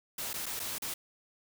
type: noise with dropouts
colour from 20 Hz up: white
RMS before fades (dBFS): -37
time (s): 0.18-0.94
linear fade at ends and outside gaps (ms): 5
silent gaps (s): 0.332-0.339 / 0.459-0.463 / 0.595-0.599 / 0.784-0.82
effects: none